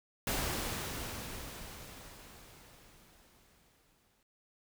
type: noise with exponential decay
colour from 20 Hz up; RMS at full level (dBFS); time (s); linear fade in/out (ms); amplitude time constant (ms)
pink; -33; 0.27-4.23; 2; 860
effects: none